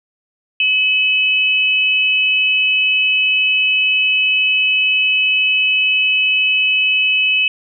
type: tone pair together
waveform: sine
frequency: 2569 / 2991 Hz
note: E7 / F#7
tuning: -45 / +18 cents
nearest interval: minor third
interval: 263 cents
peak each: -13 / -17 dBFS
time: 0.6-7.48 s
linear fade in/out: 2 ms
effects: none